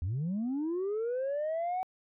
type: linear sweep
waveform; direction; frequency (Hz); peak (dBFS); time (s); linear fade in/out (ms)
sine; up; 77.78 to 756; -28; 0.02-1.83; 0
effects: tanh soft clip ceiling -28 dBFS